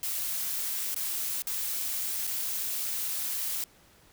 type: noise with dropouts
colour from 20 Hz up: blue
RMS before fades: -32 dBFS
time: 0.03-3.64 s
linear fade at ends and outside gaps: 1 ms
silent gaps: 0.945-0.962 / 1.421-1.47 / 2.27-2.274 s
effects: pink hiss -59 dBFS RMS until 4.12 s